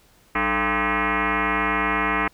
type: tone with frequency modulation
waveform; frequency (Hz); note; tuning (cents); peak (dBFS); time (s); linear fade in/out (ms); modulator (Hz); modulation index
sine; 440; A4; 0; -19; 0.35-2.28; 5; 247; 7.8
effects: pink hiss -57 dBFS RMS until 2.33 s